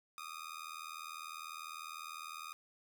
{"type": "tone with amplitude modulation", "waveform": "sawtooth", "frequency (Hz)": 1231, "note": "D#6", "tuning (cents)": -19, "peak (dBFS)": -37, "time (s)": [0.18, 2.53], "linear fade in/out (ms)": 0, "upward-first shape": "sine", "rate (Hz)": 80, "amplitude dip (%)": 95, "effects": []}